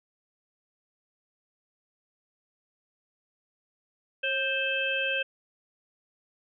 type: harmonic tone with a mistuned harmonic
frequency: 523.3 Hz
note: C5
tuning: in tune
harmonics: 1 / 3 / 5 / 6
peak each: -33 / -31 / -29 / -34 dBFS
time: 4.23-5.23 s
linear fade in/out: 10 ms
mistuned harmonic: 1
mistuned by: +57 cents
effects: none